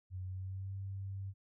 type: tone with pitch glide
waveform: sine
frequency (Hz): 92.5 to 97.27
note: F#2 to G2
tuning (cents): 0 to -13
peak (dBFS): -39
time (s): 0.1-1.34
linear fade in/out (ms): 50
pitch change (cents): +87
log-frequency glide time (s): 0.24-0.74
effects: none